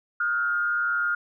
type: tone with frequency modulation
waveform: sine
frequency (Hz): 1413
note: F6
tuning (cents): +20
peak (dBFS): -22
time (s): 0.2-1.15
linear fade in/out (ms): 5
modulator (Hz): 128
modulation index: 0.59
effects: none